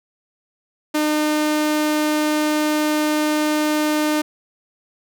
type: tone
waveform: sawtooth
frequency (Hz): 303.5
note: D#4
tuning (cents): -43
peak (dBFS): -13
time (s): 0.94-4.22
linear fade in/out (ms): 10
effects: none